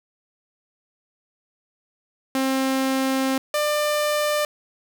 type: tone pair in turn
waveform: sawtooth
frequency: 265.6 / 596.3 Hz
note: C4 / D5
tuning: +26 / +26 cents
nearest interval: octave + major second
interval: 1400 cents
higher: second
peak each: -16 dBFS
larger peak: neither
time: 2.35-3.38 / 3.54-4.45 s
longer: first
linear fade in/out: 2 ms
effects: 8-bit

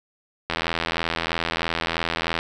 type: click train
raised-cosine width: 0.3 ms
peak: -7 dBFS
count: 158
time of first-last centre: 0.5-2.389 s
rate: 83.1 Hz
effects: none

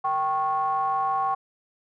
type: ring-modulated tone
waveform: triangle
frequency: 160 Hz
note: D#3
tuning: 49 cents sharp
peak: -17 dBFS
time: 0.04-1.35 s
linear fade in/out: 10 ms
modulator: 937 Hz
effects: none

